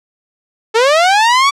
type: linear sweep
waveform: sawtooth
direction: up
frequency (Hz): 428.4 to 1154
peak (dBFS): -4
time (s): 0.74-1.51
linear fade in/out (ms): 20
effects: low-pass 6000 Hz 12 dB/octave